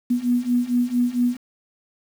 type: beating tone pair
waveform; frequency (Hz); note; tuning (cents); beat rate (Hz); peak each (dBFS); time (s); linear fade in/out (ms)
sine; 241.5 / 245.9; B3 / B3; -39 / -7; 4.4; -22 / -20; 0.1-1.37; 10
effects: 7-bit